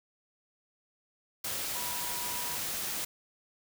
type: tone in noise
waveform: sine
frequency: 970 Hz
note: B5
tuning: 31 cents flat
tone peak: -42 dBFS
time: 1.75-2.56 s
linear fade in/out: 5 ms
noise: white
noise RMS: -35 dBFS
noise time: 1.44-3.05 s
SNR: -10 dB
effects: none